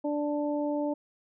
harmonic tone, 293.7 Hz, D4, in tune, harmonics 1 / 2 / 3, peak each -29 / -31 / -38 dBFS, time 0.04-0.94 s, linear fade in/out 10 ms, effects none

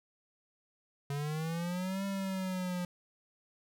square linear two-way sweep, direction up then down, 140 to 197.5 to 177.1 Hz, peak -34 dBFS, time 1.1-2.85 s, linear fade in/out 2 ms, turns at 2.05 s, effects none

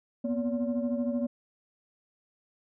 sine tone cluster, 238.8 / 251.8 / 570 Hz, A#3 / B3 / C#5, +42 / +34 / +48 cents, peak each -28 / -32 / -33 dBFS, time 0.24-1.27 s, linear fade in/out 10 ms, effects tanh soft clip ceiling -21 dBFS

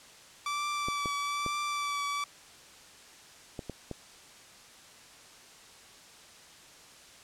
sawtooth tone with vibrato, 1160 Hz, D6, 22 cents flat, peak -27 dBFS, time 0.46-2.24 s, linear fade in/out 2 ms, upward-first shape triangle, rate 1.1 Hz, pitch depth 25 cents each way
clicks, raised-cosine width 2 ms, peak -23 dBFS, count 6, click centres 0.885 / 1.058 / 1.463 / 3.592 / 3.697 / 3.913 s
effects white hiss -53 dBFS RMS until 7.23 s + low-pass 8000 Hz 12 dB/octave

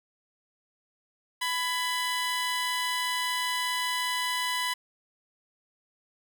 15% pulse tone pair together, 997 / 1676.7 Hz, B5 / G#6, +16 / +16 cents, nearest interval major sixth, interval 900 cents, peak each -21 / -31 dBFS, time 1.41-4.74 s, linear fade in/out 10 ms, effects none

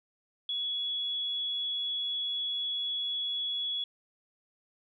sine tone, 3374 Hz, G#7, 27 cents sharp, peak -30 dBFS, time 0.49-3.84 s, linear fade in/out 2 ms, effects none

